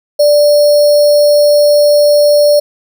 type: tone with sample-and-hold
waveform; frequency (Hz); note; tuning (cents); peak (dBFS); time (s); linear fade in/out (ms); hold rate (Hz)
sine; 587.3; D5; 0; -4; 0.19-2.6; 10; 4900
effects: none